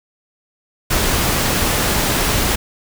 pink noise, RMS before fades -17 dBFS, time 0.9-2.56 s, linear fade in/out 10 ms, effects none

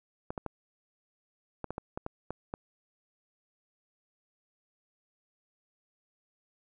clicks, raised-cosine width 1 ms, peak -21 dBFS, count 10, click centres 0.305 / 0.378 / 0.463 / 1.643 / 1.706 / 1.781 / 1.975 / 2.064 / 2.306 / 2.539 s, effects none

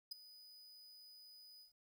45% pulse tone with ADSR envelope, 4978 Hz, D#8, in tune, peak -39 dBFS, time 0.11-1.73 s, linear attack 10 ms, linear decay 9 ms, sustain -18 dB, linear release 120 ms, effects 13-bit

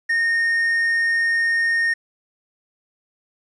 triangle tone, 1842 Hz, A#6, 21 cents flat, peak -15 dBFS, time 0.09-1.94 s, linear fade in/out 10 ms, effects resampled to 24000 Hz + 9-bit

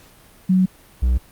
sine / triangle tone pair in turn, 185.9 / 62.04 Hz, F#3 / B1, +8 / +9 cents, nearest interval octave + perfect fifth, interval 1899 cents, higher first, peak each -12 dBFS, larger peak neither, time 0.49-0.66 / 1.02-1.18 s, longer first, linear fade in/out 10 ms, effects pink hiss -49 dBFS RMS until 1.31 s + Opus 48 kbps

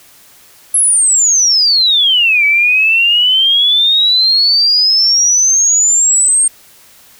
sine exponential two-way sweep, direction down then up, 11175 to 2278 to 8650 Hz, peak -7 dBFS, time 0.74-6.48 s, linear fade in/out 5 ms, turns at 2.45 s, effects white hiss -43 dBFS RMS until 7.19 s

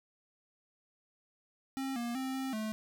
square tone with pitch steps, 268.1 / 237.1 / 262.9 / 265 / 216.9 Hz, C4 / A#3 / C4 / C4 / A3, +42 / +30 / +8 / +22 / -25 cents, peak -35 dBFS, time 1.77-2.72 s, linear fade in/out 0 ms, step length 190 ms, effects none

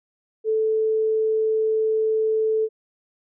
sine tone, 438.4 Hz, A4, 6 cents flat, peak -18 dBFS, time 0.44-2.69 s, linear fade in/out 50 ms, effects none

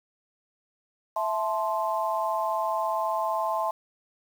sine chord, A minor, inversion second, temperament equal with one note detuned, 659.3 / 870.4 / 1046.5 Hz, E5 / A5 / C6, 0 / -19 / 0 cents, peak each -29 dBFS, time 1.16-3.71 s, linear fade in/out 5 ms, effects 8-bit

